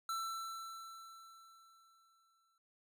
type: tone with exponential decay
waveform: square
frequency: 1336 Hz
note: E6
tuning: 23 cents sharp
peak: -37 dBFS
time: 0.09-2.58 s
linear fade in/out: 2 ms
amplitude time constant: 540 ms
effects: noise-tail reverb RT60 0.1 s tail -20 dB re dry